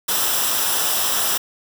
white noise with comb filter, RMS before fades -20 dBFS, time 0.08-1.38 s, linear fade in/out 10 ms, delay 0.45 ms, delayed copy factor -0.6, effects none

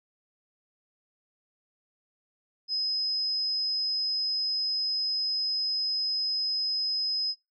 sine tone, 5070 Hz, D#8, 32 cents sharp, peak -25 dBFS, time 2.68-7.35 s, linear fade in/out 50 ms, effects noise-tail reverb RT60 0.2 s tail -18 dB re dry

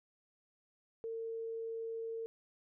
sine tone, 453.6 Hz, A#4, 47 cents flat, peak -38 dBFS, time 1.04-2.26 s, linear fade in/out 0 ms, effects none

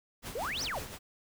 pink noise with tremolo, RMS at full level -40 dBFS, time 0.22-0.99 s, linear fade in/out 50 ms, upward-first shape sine, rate 5.6 Hz, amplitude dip 55%
sine exponential two-way sweep, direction up then down, 413.8 to 6180 to 482.3 Hz, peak -33 dBFS, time 0.35-0.79 s, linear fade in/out 5 ms, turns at 0.63 s
effects none

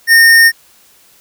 square tone, 1832 Hz, A#6, 31 cents flat, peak -4 dBFS, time 0.07-0.52 s, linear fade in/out 50 ms, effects white hiss -47 dBFS RMS until 1.2 s

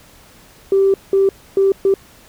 sine tone bursts at uneven times, 390 Hz, G4, 9 cents flat, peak -9 dBFS, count 4, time 0.72-0.94 / 1.13-1.29 / 1.57-1.72 / 1.85-1.94 s, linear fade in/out 2 ms, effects tanh soft clip ceiling -5 dBFS + pink hiss -46 dBFS RMS until 2.28 s

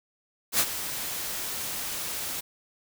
white noise with ADSR envelope, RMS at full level -21 dBFS, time 0.52-2.41 s, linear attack 75 ms, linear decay 55 ms, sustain -12 dB, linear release 13 ms, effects none

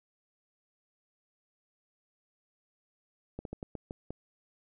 slowing click train, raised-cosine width 2 ms, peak -25 dBFS, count 7, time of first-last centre 3.39-4.106 s, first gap 62 ms, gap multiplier 1.26, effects none

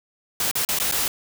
white noise with dropouts, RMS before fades -23 dBFS, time 0.4-1.08 s, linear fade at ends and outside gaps 2 ms, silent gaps 0.513-0.554 / 0.65-0.688 / 0.788-0.799 / 0.914-0.922 s, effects none

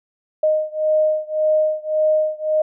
sine beating tone pair, 618 / 619.8 Hz, D#5 / D#5, -12 / -7 cents, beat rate 1.8 Hz, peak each -18 / -19 dBFS, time 0.43-2.62 s, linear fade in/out 5 ms, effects none

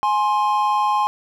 triangle tone pair together, 836.6 / 1054 Hz, G#5 / C6, +12 / +12 cents, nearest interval major third, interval 400 cents, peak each -17 dBFS, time 0.03-1.07 s, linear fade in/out 0 ms, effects none

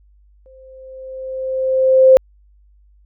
sine tone with exponential growth, 523.3 Hz, C5, in tune, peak -3 dBFS, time 0.46-2.17 s, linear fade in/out 0 ms, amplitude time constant 370 ms, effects added 50 Hz sine -48 dBFS peak until 3.05 s

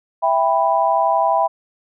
sine chord, E minor, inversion none, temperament just, 659.3 / 791.1 / 988.9 Hz, E5 / G5 / B5, 0 / +16 / +2 cents, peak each -18 dBFS, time 0.22-1.48 s, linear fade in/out 20 ms, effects none

